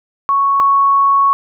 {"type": "tone pair in turn", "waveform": "sine", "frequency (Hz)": [1108.7, 1108.7], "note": ["C#6", "C#6"], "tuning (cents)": [0, 0], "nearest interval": "unison", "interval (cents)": 0, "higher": "neither", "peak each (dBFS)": [-10, -8], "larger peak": "second", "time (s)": [[0.29, 0.6], [0.6, 1.33]], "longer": "second", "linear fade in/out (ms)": 0, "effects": []}